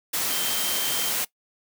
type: tone in noise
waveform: sine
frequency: 3143 Hz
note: G7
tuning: 4 cents sharp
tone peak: -31 dBFS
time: 0.3-1.11 s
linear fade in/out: 10 ms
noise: white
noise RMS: -26 dBFS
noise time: 0.13-1.25 s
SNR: -8 dB
effects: noise-tail reverb RT60 0.1 s tail -20 dB re dry + high-pass 150 Hz 12 dB/octave